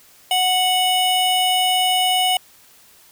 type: tone pair together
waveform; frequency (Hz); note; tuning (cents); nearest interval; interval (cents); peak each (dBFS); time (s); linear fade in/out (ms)
square; 737.2 / 2949; F#5 / F#7; -7 / -6; 2 octaves; 2401; -19; 0.31-2.37; 2
effects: white hiss -50 dBFS RMS until 3.11 s